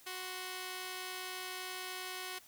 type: tone pair together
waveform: 5% pulse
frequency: 370 / 1046.5 Hz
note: F#4 / C6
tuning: 0 / 0 cents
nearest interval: octave + tritone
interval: 1800 cents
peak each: -30 / -36 dBFS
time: 0.06-2.39 s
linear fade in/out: 10 ms
effects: white hiss -60 dBFS RMS until 2.47 s